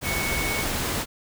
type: tone in noise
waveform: sine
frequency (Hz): 2217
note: C#7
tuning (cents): 0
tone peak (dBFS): -28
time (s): 0.03-0.66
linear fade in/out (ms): 50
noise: pink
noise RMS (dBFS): -27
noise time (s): 0.01-1.06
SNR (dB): -4
effects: none